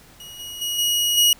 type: tone with level steps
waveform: sawtooth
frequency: 2900 Hz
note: F#7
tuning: 35 cents flat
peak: -34 / -29 / -20 / -15 / -10 dBFS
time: 0.2-1.33 s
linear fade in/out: 2 ms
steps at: 0.39 / 0.61 / 0.78 / 1.17 s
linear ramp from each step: 10 ms
effects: pink hiss -49 dBFS RMS until 1.39 s